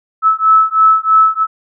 sine beating tone pair, 1302 / 1305.1 Hz, E6 / E6, -22 / -18 cents, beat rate 3.1 Hz, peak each -10 dBFS, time 0.22-1.47 s, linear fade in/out 50 ms, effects none

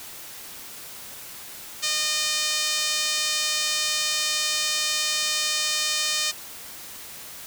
5% pulse tone with band-pass filter, 611 Hz, D#5, 32 cents flat, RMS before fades -25 dBFS, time 1.82-6.32 s, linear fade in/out 20 ms, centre 5700 Hz, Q 0.52, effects white hiss -40 dBFS RMS until 7.46 s

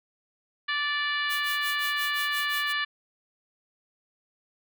harmonic tone, 584 Hz, D5, 10 cents flat, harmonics 2 / 3 / 4 / 5 / 6 / 7 / 8, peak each -33 / -28 / -36 / -34 / -37 / -39 / -48 dBFS, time 0.68-2.85 s, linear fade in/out 10 ms
blue noise with tremolo, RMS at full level -36 dBFS, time 1.29-2.73 s, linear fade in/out 20 ms, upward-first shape sine, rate 5.7 Hz, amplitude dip 95%
effects none

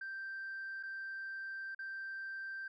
sine tone with dropouts, 1568 Hz, G6, in tune, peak -39 dBFS, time 0.01-2.68 s, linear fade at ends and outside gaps 5 ms, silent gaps 0.829-0.833 / 1.748-1.79 s, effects tanh soft clip ceiling -38 dBFS

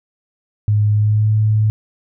sine tone with pitch glide, 105 to 107.7 Hz, G#2 to A2, +19 to -37 cents, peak -11 dBFS, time 0.68-1.7 s, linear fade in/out 0 ms, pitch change +44 cents, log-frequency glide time 0.92-1.31 s, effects none

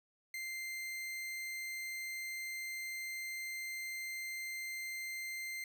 40% pulse tone, 2089 Hz, C7, 3 cents flat, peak -39 dBFS, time 0.34-5.64 s, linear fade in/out 2 ms, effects none

